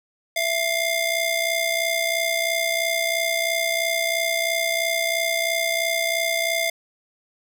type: ring-modulated tone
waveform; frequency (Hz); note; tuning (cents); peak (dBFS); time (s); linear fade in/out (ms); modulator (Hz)
sawtooth; 1393; F6; -5; -14; 0.36-6.7; 5; 728
effects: none